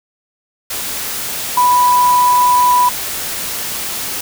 sine tone in noise, 987.8 Hz, B5, in tune, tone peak -8 dBFS, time 1.57-2.89 s, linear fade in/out 5 ms, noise white, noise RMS -22 dBFS, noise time 0.7-4.21 s, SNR +11 dB, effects none

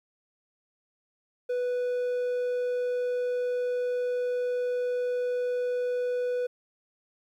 triangle tone, 493.9 Hz, B4, in tune, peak -24 dBFS, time 1.49-6.47 s, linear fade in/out 10 ms, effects 11-bit

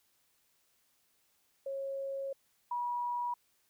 sine tone pair in turn, 546 / 967.3 Hz, C#5 / B5, -26 / -36 cents, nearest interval minor seventh, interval 990 cents, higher second, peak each -35 / -32 dBFS, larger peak second, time 1.66-2.33 / 2.71-3.34 s, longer first, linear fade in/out 5 ms, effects white hiss -73 dBFS RMS until 3.69 s

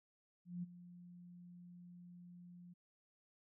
sine tone with ADSR envelope, 176.3 Hz, F3, 17 cents sharp, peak -39 dBFS, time 0.45-2.74 s, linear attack 180 ms, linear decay 22 ms, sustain -15 dB, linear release 15 ms, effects none

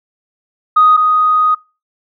sine tone pair in turn, 1247 / 1247 Hz, D#6 / D#6, +3 / +3 cents, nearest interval unison, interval 0 cents, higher neither, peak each -4 / -8 dBFS, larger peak first, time 0.76-0.97 / 0.97-1.55 s, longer second, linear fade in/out 10 ms, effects noise-tail reverb RT60 0.3 s tail -25 dB re dry + tanh soft clip ceiling 0 dBFS

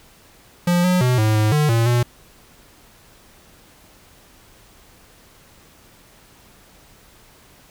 square tone with pitch steps, 175.6 / 181.2 / 125.6 / 108.4 / 107.4 / 150.1 / 115.3 / 120.9 Hz, F3 / F#3 / B2 / A2 / A2 / D3 / A#2 / B2, +10 / -36 / +30 / -25 / -41 / +38 / -19 / -36 cents, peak -15 dBFS, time 0.67-2.03 s, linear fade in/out 5 ms, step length 170 ms, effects pink hiss -50 dBFS RMS until 7.7 s

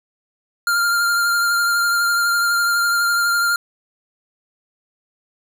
square tone with vibrato, 1396.9 Hz, F6, in tune, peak -16 dBFS, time 0.67-3.56 s, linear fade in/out 2 ms, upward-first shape triangle, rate 12 Hz, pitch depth 23 cents each way, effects none

